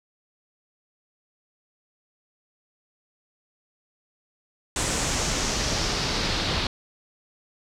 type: noise with low-pass filter sweep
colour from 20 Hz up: pink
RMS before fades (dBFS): -26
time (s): 4.76-6.67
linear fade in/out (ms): 2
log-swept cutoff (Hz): 8000 to 4100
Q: 2.4
effects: none